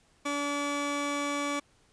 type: tone pair together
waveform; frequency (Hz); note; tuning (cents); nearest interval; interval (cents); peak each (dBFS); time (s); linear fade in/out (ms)
25% pulse; 287.2 / 1149; D4 / D6; -39 / -38; 2 octaves; 2401; -28 / -29; 0.25-1.6; 10
effects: pink hiss -65 dBFS RMS until 1.92 s + resampled to 22050 Hz